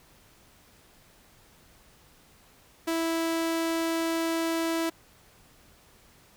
sawtooth tone, 329 Hz, E4, 3 cents flat, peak -22 dBFS, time 2.87-4.9 s, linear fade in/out 10 ms, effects pink hiss -58 dBFS RMS until 6.36 s

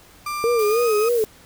35% pulse tone with pitch glide, 1187 to 1257.6 Hz, D6 to D#6, +18 to +18 cents, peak -23 dBFS, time 0.26-1.09 s, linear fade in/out 5 ms, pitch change +100 cents, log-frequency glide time 0.59-0.9 s
sine tone with vibrato, 448 Hz, A4, 31 cents sharp, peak -16 dBFS, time 0.44-1.24 s, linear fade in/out 0 ms, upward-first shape sine, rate 3.3 Hz, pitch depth 130 cents each way
blue noise, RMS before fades -34 dBFS, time 0.59-1.25 s, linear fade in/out 2 ms
effects pink hiss -49 dBFS RMS until 1.45 s

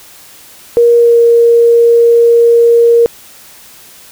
sine tone with pitch glide, 472.3 to 468.2 Hz, A#4 to A#4, +23 to +8 cents, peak -3 dBFS, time 0.77-3.06 s, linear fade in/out 0 ms, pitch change -15 cents, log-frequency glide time 0.97-1.18 s, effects white hiss -37 dBFS RMS until 4.11 s

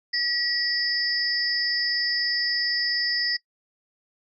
sine tone cluster, 1923 / 4767 / 5190 Hz, B6 / D8 / E8, -47 / +25 / -28 cents, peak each -27 dBFS, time 0.13-3.37 s, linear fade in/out 10 ms, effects noise-tail reverb RT60 0.1 s tail -22 dB re dry

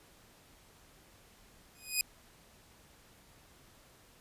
10% pulse tone with exponential growth, 2493 Hz, D#7, 3 cents sharp, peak -16 dBFS, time 1.75-2.01 s, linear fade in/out 1 ms, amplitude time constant 56 ms, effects pink hiss -61 dBFS RMS until 4.2 s + resampled to 32000 Hz

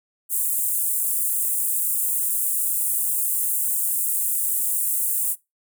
pink high-pass noise, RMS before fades -23 dBFS, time 0.29-5.36 s, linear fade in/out 50 ms, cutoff 8300 Hz, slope 48 dB/octave, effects noise-tail reverb RT60 0.2 s tail -20 dB re dry

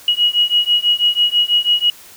sine beating tone pair, 2900 / 2906.1 Hz, F#7 / F#7, -35 / -32 cents, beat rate 6.1 Hz, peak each -15 dBFS, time 0.08-1.9 s, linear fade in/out 2 ms, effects white hiss -41 dBFS RMS until 2.16 s

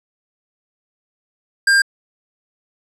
square tone, 1600 Hz, G6, 35 cents sharp, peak -11 dBFS, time 1.67-1.82 s, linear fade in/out 5 ms, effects low-pass 10000 Hz 12 dB/octave

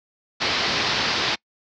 white low-pass noise, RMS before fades -23 dBFS, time 0.4-1.36 s, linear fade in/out 20 ms, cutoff 5100 Hz, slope 48 dB/octave, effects noise-tail reverb RT60 0.1 s tail -26 dB re dry + high-pass 80 Hz 12 dB/octave

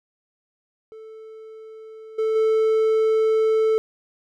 triangle tone with level steps, 440 Hz, A4, in tune, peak -36 / -17 / -14 dBFS, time 0.92-3.78 s, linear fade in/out 0 ms, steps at 2.18 / 2.35 s, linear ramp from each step 10 ms, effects none

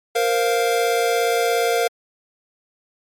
square chord, Bb suspended second, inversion none, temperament equal, 466.2 / 523.3 / 698.5 Hz, Bb4 / C5 / F5, 0 / 0 / 0 cents, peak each -20 / -26 / -22 dBFS, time 0.15-1.88 s, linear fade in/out 10 ms, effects MP3 64 kbps

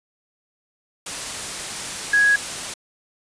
sine tone in noise, 1661.2 Hz, G#6, in tune, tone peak -13 dBFS, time 2.13-2.36 s, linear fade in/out 5 ms, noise white, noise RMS -29 dBFS, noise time 1.06-2.74 s, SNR +13 dB, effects resampled to 22050 Hz

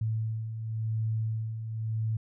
sine beating tone pair, 110 / 110.93 Hz, A2 / A2, 0 / +15 cents, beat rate 0.93 Hz, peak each -37 / -29 dBFS, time 0.01-2.17 s, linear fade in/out 5 ms, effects none

